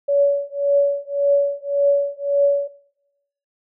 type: tone with tremolo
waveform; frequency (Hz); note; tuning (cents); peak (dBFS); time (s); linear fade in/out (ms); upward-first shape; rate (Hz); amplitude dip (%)
sine; 566; C#5; +36; -11; 0.08-2.68; 10; triangle; 1.8; 100
effects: noise-tail reverb RT60 0.9 s tail -21 dB re dry